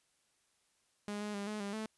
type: tone with pitch steps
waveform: sawtooth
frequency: 206.2 / 208.9 / 201.3 / 212.3 / 200.8 / 218.2 Hz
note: G#3 / G#3 / G3 / G#3 / G3 / A3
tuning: -12 / +10 / +46 / +38 / +42 / -14 cents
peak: -34 dBFS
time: 1.08-1.86 s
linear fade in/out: 0 ms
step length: 130 ms
effects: white hiss -75 dBFS RMS until 1.97 s + resampled to 24000 Hz